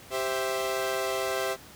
sawtooth chord, C major, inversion second, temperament equal, 392 / 523.3 / 659.3 Hz, G4 / C5 / E5, 0 / 0 / 0 cents, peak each -28 dBFS, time 0.1-1.57 s, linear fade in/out 50 ms, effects pink hiss -49 dBFS RMS until 1.75 s + high-pass 60 Hz 12 dB/octave

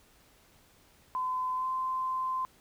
sine tone with pitch glide, 1020 to 1036 Hz, C6 to C6, -44 to -17 cents, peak -29 dBFS, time 1.15-2.45 s, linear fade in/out 0 ms, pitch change +27 cents, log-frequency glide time 1.55-1.67 s, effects pink hiss -62 dBFS RMS until 2.6 s

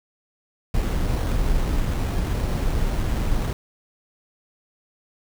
brown noise with sample-and-hold, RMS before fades -22 dBFS, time 0.74-3.53 s, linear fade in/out 2 ms, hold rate 4900 Hz, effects none

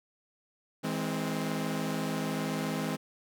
sawtooth chord, E augmented, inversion none, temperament equal with one note detuned, 161.05 / 207.7 / 261.6 Hz, E3 / G#3 / B#3, -40 / 0 / 0 cents, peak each -31 dBFS, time 0.83-2.97 s, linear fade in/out 20 ms, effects none

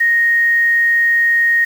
sine tone with quantisation, 1864.7 Hz, A#6, in tune, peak -10 dBFS, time 0-1.65 s, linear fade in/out 10 ms, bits 6, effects none

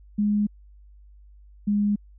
sine tone pair in turn, 207.7 / 205.8 Hz, G#3 / G#3, 0 / -16 cents, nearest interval unison, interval 16 cents, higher first, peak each -19 dBFS, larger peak neither, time 0.18-0.47 / 1.67-1.96 s, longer neither, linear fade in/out 10 ms, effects added 50 Hz sine -47 dBFS peak until 2.18 s

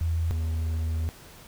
sine / triangle tone pair in turn, 82.41 / 80.48 Hz, E2 / E2, 0 / -41 cents, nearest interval unison, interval 41 cents, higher first, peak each -23 dBFS, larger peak neither, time 0.01-0.31 / 0.31-1.09 s, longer second, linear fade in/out 0 ms, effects pink hiss -49 dBFS RMS until 1.47 s

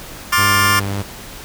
sawtooth chord, D minor seventh, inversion third, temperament just, 1057.2 / 1174.7 / 1409.6 / 1762 Hz, C6 / D6 / F6 / A6, +18 / 0 / +16 / +2 cents, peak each -14 dBFS, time 0.32-0.8 s, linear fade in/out 10 ms
sawtooth tone with vibrato, 99.9 Hz, G2, 33 cents sharp, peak -16 dBFS, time 0.37-1.03 s, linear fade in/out 20 ms, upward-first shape sine, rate 3.5 Hz, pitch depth 11 cents each way
effects pink hiss -34 dBFS RMS until 1.44 s

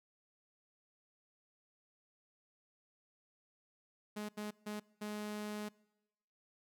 sawtooth tone bursts at uneven times, 210 Hz, G#3, 19 cents sharp, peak -36 dBFS, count 4, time 4.16-4.29 / 4.37-4.51 / 4.66-4.8 / 5.01-5.69 s, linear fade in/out 10 ms, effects noise-tail reverb RT60 1.0 s tail -24 dB re dry

